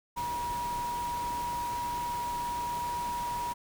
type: tone in noise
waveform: sine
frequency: 960 Hz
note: B5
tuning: 49 cents flat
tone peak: -31 dBFS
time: 0.16-3.54 s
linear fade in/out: 20 ms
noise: pink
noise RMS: -42 dBFS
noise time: 0.16-3.54 s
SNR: +8 dB
effects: none